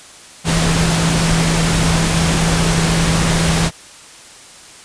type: tone in noise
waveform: sine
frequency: 164.81 Hz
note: E3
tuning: in tune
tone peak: -15 dBFS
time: 0.44-3.71 s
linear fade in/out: 50 ms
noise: pink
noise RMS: -17 dBFS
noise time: 0.44-3.71 s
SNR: -1 dB
effects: white hiss -39 dBFS RMS until 4.84 s + resampled to 22050 Hz